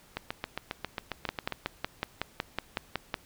two click trains, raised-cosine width 0.3 ms, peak -13 / -16 dBFS, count 11 / 11, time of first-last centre 1.29-3.142 / 0.17-1.523 s, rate 5.4 / 7.39 Hz, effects pink hiss -58 dBFS RMS until 3.25 s

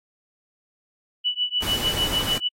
sine tone with tremolo, 2960 Hz, F#7, in tune, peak -18 dBFS, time 1.24-2.49 s, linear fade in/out 20 ms, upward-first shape triangle, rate 6.7 Hz, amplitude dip 100%
pink noise, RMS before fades -29 dBFS, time 1.62-2.38 s, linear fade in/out 2 ms
effects AAC 48 kbps

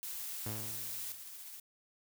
blue noise, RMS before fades -42 dBFS, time 0.03-1.12 s, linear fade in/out 0 ms
sawtooth tone with exponential decay, 110 Hz, A2, in tune, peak -34 dBFS, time 0.46-1.25 s, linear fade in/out 5 ms, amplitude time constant 170 ms
blue noise with tremolo, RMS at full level -47 dBFS, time 0.66-1.6 s, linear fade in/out 5 ms, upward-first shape triangle, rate 15 Hz, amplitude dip 35%
effects none

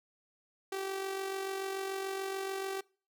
sawtooth tone with amplitude modulation, 386.8 Hz, G4, 23 cents flat, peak -29 dBFS, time 0.72-2.81 s, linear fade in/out 5 ms, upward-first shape sine, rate 46.9 Hz, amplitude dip 45%, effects noise-tail reverb RT60 0.4 s tail -24 dB re dry

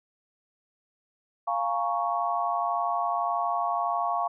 sine chord, Bb minor seventh, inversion second, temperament equal, 698.5 / 830.6 / 932.3 / 1108.7 Hz, F5 / Ab5 / Bb5 / Db6, 0 / 0 / 0 / 0 cents, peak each -28 / -33 / -33 / -29 dBFS, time 1.47-4.28 s, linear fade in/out 10 ms, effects none

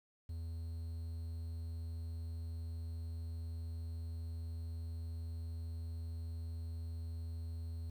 triangle tone with quantisation, 82.41 Hz, E2, in tune, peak -38 dBFS, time 0.29-7.9 s, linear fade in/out 5 ms, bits 11, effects none

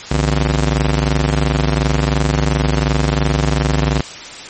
sawtooth ring-modulated tone, 103.83 Hz, G#2, in tune, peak -6 dBFS, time 0.11-4.01 s, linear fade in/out 5 ms, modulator 40.5 Hz, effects white hiss -31 dBFS RMS until 4.49 s + MP3 32 kbps

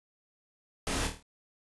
pink noise with echo, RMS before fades -32 dBFS, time 0.87-1.07 s, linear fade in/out 0 ms, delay 26 ms, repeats 6, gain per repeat -5 dB, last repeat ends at 1.226 s, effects resampled to 24000 Hz

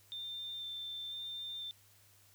sine tone with vibrato, 3578 Hz, A7, 28 cents sharp, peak -40 dBFS, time 0.12-1.71 s, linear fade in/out 0 ms, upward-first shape square, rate 1 Hz, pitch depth 9 cents each way, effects added 100 Hz sine -68 dBFS peak until 2.34 s + white hiss -65 dBFS RMS until 2.34 s

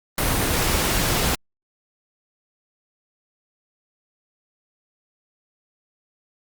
pink noise, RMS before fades -21 dBFS, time 0.18-1.35 s, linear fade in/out 2 ms, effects Opus 32 kbps

